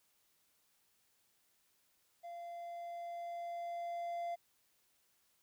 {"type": "tone with level ramp", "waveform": "triangle", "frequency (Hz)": 689, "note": "F5", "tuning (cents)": -24, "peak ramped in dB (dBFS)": [-43, -35], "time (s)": [2.23, 4.36], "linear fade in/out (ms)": 20, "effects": ["white hiss -75 dBFS RMS until 5.42 s"]}